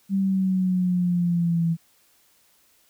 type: exponential sweep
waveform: sine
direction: down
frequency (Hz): 196 to 164.81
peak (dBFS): -19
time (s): 0.09-1.77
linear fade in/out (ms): 50
effects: white hiss -61 dBFS RMS until 2.89 s